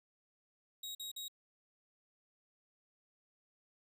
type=tone bursts; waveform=sawtooth; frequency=3800 Hz; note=A#7; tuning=33 cents sharp; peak=-39 dBFS; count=3; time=0.83-1.282 s; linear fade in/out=5 ms; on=120 ms; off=46 ms; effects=none